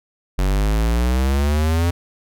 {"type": "exponential sweep", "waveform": "square", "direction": "up", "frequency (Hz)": [45.92, 87.31], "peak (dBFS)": -16, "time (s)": [0.38, 1.91], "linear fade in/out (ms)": 10, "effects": []}